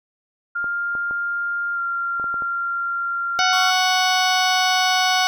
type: tone with pitch glide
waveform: sine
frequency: 1401 to 1384.1 Hz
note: F6 to F6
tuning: +5 to -16 cents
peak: -21 dBFS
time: 0.55-3.71 s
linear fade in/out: 10 ms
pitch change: -21 cents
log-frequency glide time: 1.74-1.79 s
type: clicks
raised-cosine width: 1 ms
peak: -22 dBFS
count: 7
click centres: 0.643 / 0.952 / 1.11 / 2.198 / 2.242 / 2.342 / 2.422 s
type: harmonic tone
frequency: 740 Hz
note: F#5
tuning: in tune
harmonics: 1 / 2 / 3 / 4 / 5 / 6 / 7 / 8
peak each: -20 / -23 / -25 / -26 / -27 / -28 / -28 / -29 dBFS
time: 3.39-5.27 s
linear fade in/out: 0 ms
type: tone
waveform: square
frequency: 1115 Hz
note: C#6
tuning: 10 cents sharp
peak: -27 dBFS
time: 3.53-5.27 s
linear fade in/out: 0 ms
effects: none